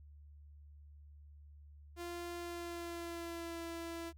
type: tone with pitch glide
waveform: sawtooth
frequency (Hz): 346.5 to 334.7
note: F4 to E4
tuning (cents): -14 to +26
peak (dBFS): -38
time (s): 1.96-4.13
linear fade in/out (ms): 50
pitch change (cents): -60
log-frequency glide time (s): 2.38-3.62
effects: added 73 Hz sine -54 dBFS peak until 4.17 s